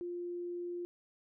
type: tone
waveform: sine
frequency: 350.4 Hz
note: F4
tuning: 6 cents sharp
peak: -37 dBFS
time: 0.01-0.85 s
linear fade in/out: 0 ms
effects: none